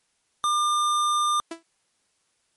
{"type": "tone", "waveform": "square", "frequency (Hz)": 1200, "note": "D6", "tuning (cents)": 37, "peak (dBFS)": -21, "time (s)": [0.44, 1.4], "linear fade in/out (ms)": 0}
{"type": "tone with exponential decay", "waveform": "sawtooth", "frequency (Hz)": 331.2, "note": "E4", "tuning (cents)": 8, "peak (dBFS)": -25, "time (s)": [1.51, 1.63], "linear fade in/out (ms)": 5, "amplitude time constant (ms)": 26}
{"effects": ["white hiss -70 dBFS RMS until 2.56 s", "MP3 48 kbps"]}